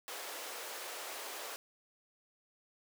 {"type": "high-pass noise", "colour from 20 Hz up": "pink", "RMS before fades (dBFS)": -44, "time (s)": [0.08, 1.56], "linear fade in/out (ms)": 0, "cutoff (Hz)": 440, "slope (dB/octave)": 24, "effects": []}